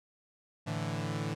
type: chord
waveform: sawtooth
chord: A suspended fourth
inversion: none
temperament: equal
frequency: 110 / 146.83 / 164.81 Hz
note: A2 / D3 / E3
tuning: 0 / 0 / 0 cents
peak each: -33 dBFS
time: 0.66-1.35 s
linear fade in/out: 20 ms
effects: low-pass 8000 Hz 12 dB/octave